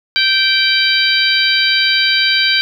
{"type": "harmonic tone", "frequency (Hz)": 778, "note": "G5", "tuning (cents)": -13, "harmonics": [2, 3, 4, 5, 6], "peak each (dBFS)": [-17, -17, -17, -17, -17], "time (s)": [0.16, 2.61], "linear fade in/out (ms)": 0, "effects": ["7-bit"]}